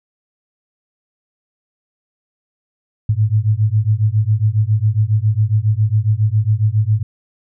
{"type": "beating tone pair", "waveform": "sine", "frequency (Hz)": [103.83, 111.13], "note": ["G#2", "A2"], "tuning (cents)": [0, 18], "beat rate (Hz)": 7.3, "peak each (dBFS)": -15, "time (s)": [3.09, 7.03], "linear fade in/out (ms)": 5, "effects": []}